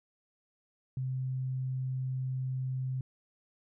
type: tone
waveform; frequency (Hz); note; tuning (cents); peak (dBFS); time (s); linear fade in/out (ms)
sine; 130; C3; -11; -31; 0.97-3.01; 2
effects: none